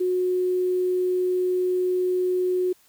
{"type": "tone with quantisation", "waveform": "sine", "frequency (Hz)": 365, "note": "F#4", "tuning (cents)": -24, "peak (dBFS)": -20, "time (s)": [0, 2.73], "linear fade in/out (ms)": 10, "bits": 8, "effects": ["white hiss -59 dBFS RMS until 2.88 s"]}